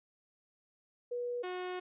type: tone pair in turn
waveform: sine / sawtooth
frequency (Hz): 485.8 / 363.9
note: B4 / F#4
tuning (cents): -29 / -29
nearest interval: perfect fourth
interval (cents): 500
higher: first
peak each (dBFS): -34 / -33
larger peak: second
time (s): 1.11-1.43 / 1.43-1.8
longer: second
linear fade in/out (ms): 10
effects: resampled to 8000 Hz